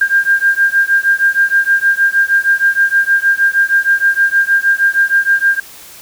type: beating tone pair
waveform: sine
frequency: 1596 / 1602.4 Hz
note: G6 / G6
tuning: +31 / +38 cents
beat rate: 6.4 Hz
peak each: -12 dBFS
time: 0.01-5.6 s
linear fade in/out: 5 ms
effects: white hiss -36 dBFS RMS until 6.01 s